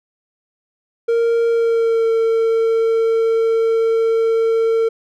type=tone with pitch glide; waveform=triangle; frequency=463.6 to 452.7 Hz; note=A#4 to A4; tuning=-10 to +49 cents; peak=-11 dBFS; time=1.08-4.89 s; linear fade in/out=10 ms; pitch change=-41 cents; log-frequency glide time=1.48-2.1 s; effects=none